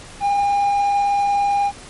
triangle tone with vibrato, 807 Hz, G#5, 50 cents flat, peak -13 dBFS, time 0.2-1.72 s, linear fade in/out 50 ms, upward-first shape sine, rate 20 Hz, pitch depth 14 cents each way, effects pink hiss -39 dBFS RMS until 1.89 s + MP3 48 kbps

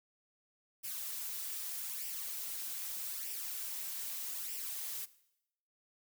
blue noise with flanger, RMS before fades -41 dBFS, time 0.83-5.06 s, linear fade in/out 20 ms, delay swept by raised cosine 0.37 to 4.57 ms, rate 0.81 Hz, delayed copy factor +0.55, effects noise-tail reverb RT60 0.8 s tail -18 dB re dry

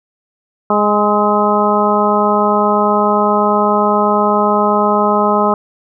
harmonic tone with a mistuned harmonic, 207.7 Hz, G#3, in tune, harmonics 1 / 2 / 3 / 4 / 5 / 6, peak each -17 / -17 / -17 / -17 / -17 / -17 dBFS, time 0.7-5.54 s, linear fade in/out 2 ms, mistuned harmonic 6, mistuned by +34 cents, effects none

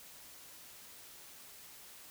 silence, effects white hiss -54 dBFS RMS until 2.1 s

